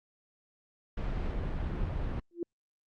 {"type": "noise", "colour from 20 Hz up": "brown", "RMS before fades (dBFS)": -33, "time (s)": [0.97, 2.2], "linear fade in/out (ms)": 5}
{"type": "tone with exponential growth", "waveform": "sine", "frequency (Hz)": 343.3, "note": "F4", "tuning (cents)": -30, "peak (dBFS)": -27, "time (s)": [2.31, 2.43], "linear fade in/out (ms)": 2, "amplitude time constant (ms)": 25}
{"effects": ["low-pass 3000 Hz 12 dB/octave", "Opus 48 kbps"]}